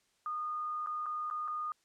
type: tone with dropouts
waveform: sine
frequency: 1226 Hz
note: D#6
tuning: 26 cents flat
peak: -34 dBFS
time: 0.26-1.72 s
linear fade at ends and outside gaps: 1 ms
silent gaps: 0.862-0.871 / 1.059-1.064 / 1.301-1.31 / 1.477-1.481 s
effects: white hiss -73 dBFS RMS until 1.84 s + low-pass 8000 Hz 12 dB/octave